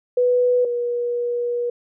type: tone pair in turn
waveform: sine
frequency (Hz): 493.9 / 481.2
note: B4 / B4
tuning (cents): 0 / -45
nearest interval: unison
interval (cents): 45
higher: first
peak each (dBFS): -14 / -20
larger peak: first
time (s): 0.17-0.65 / 0.65-1.7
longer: second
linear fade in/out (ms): 5
effects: none